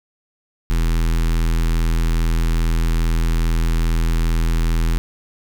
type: tone with notch filter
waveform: square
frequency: 41.2 Hz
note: E1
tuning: in tune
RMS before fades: -17 dBFS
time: 0.7-4.98 s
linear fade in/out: 0 ms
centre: 620 Hz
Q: 1
effects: 9-bit